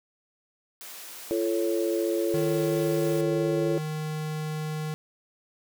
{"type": "high-pass noise", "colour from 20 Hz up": "white", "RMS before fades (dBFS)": -42, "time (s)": [0.81, 3.21], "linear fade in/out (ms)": 0, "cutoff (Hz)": 330, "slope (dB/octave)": 12}
{"type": "chord", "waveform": "sine", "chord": "F augmented", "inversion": "none", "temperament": "equal with one note detuned", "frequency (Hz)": [341.4, 440, 554.4], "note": ["F4", "A4", "C#5"], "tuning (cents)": [-39, 0, 0], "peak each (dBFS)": [-26, -29, -30], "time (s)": [1.31, 3.78], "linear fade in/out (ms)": 0}
{"type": "tone", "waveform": "square", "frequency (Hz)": 154.5, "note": "D#3", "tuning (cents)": -12, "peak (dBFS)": -30, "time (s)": [2.34, 4.94], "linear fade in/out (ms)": 0}
{"effects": []}